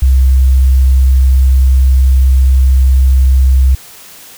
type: tone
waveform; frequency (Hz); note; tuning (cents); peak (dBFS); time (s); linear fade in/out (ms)
sine; 65.41; C2; 0; -4; 0.02-3.75; 5
effects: white hiss -35 dBFS RMS until 4.37 s